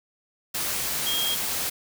sine tone in noise, 3244 Hz, G#7, 41 cents flat, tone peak -25 dBFS, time 1.06-1.35 s, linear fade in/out 10 ms, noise white, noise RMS -28 dBFS, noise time 0.54-1.7 s, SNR 0 dB, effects none

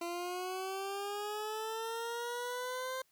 20% pulse linear sweep, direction up, 340.5 to 523.3 Hz, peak -32 dBFS, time 0.01-3.02 s, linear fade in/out 5 ms, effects white hiss -73 dBFS RMS until 3.11 s

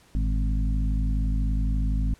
harmonic tone with a mistuned harmonic, 52 Hz, G#1, 3 cents sharp, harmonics 1 / 2 / 3 / 4 / 5, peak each -22 / -33 / -34 / -35 / -36 dBFS, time 0.15-2.14 s, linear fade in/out 0 ms, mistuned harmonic 2, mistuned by +81 cents, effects pink hiss -57 dBFS RMS until 2.19 s + low-pass 11000 Hz 12 dB/octave

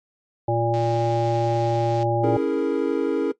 harmonic tone, 116.54 Hz, A#2, in tune, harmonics 1 / 3 / 5 / 7, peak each -24 / -24 / -24 / -24 dBFS, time 0.48-2.37 s, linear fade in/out 5 ms
click train, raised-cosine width 0.2 ms, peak -23 dBFS, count 202, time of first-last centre 0.74-2.028 s, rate 156 Hz
triangle chord, A# half-diminished seventh, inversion first, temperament equal, 277.2 / 329.6 / 415.3 / 466.2 Hz, C#4 / E4 / G#4 / A#4, 0 / 0 / 0 / 0 cents, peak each -23 dBFS, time 2.23-3.32 s, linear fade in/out 10 ms
effects noise-tail reverb RT60 0.1 s tail -17 dB re dry + MP3 48 kbps

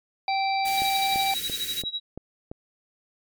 harmonic tone, 779 Hz, G5, 11 cents flat, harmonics 1 / 3 / 5 / 6, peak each -23 / -30 / -36 / -35 dBFS, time 0.28-1.34 s, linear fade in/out 2 ms
white band-stop noise, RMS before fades -34 dBFS, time 0.65-1.82 s, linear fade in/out 5 ms, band 490 to 1500 Hz, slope 48 dB/octave
sine tone with tremolo, 3866 Hz, B7, 38 cents flat, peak -25 dBFS, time 0.77-2 s, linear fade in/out 5 ms, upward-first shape sine, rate 12 Hz, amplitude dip 90%
click train, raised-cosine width 2 ms, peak -22 dBFS, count 6, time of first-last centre 0.82-2.515 s, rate 2.95 Hz
effects MP3 96 kbps

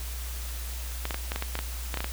clicks, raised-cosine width 0.3 ms, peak -14 dBFS, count 12, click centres 1.054 / 1.108 / 1.144 / 1.319 / 1.36 / 1.424 / 1.554 / 1.59 / 1.942 / 1.973 / 2.005 / 2.044 s, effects added 60 Hz sine -33 dBFS peak until 2.12 s + white hiss -41 dBFS RMS until 2.12 s

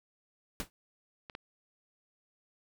pink noise with exponential decay, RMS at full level -33 dBFS, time 0.6-0.7 s, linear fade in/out 0 ms, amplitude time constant 20 ms
clicks, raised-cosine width 0.3 ms, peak -29 / -24 dBFS, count 2, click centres 1.298 / 1.351 s
effects none

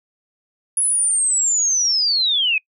sine linear sweep, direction down, 10450 to 2477 Hz, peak -15 dBFS, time 0.77-2.58 s, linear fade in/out 2 ms, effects noise-tail reverb RT60 0.1 s tail -26 dB re dry

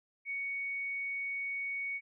sine tone, 2230 Hz, C#7, 10 cents sharp, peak -34 dBFS, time 0.25-2.01 s, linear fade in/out 50 ms, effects none

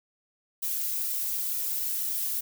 violet noise with flanger, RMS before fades -30 dBFS, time 0.62-2.41 s, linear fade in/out 10 ms, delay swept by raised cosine 1.8 to 3.9 ms, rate 2.1 Hz, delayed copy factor -0.95, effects none

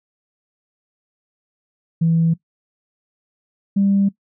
sine tone pair in turn, 164.81 / 198.08 Hz, E3 / G3, 0 / +18 cents, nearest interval minor third, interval 318 cents, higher second, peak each -12 dBFS, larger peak neither, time 2.01-2.34 / 3.76-4.09 s, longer neither, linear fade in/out 10 ms, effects noise-tail reverb RT60 0.1 s tail -19 dB re dry + tanh soft clip ceiling -8 dBFS

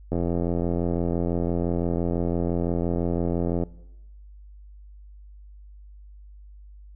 click train, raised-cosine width 2 ms, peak -13 dBFS, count 303, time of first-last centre 0.12-3.636 s, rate 85.9 Hz, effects noise-tail reverb RT60 0.9 s tail -20 dB re dry + added 50 Hz sine -43 dBFS peak until 6.95 s

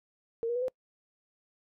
sine tone with pitch steps, 459.9 / 476.7 / 494 / 512.1 Hz, A#4 / A#4 / B4 / C5, -23 / +39 / 0 / -37 cents, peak -28 dBFS, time 0.43-0.682 s, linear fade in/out 0 ms, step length 63 ms, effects noise-tail reverb RT60 0.1 s tail -25 dB re dry

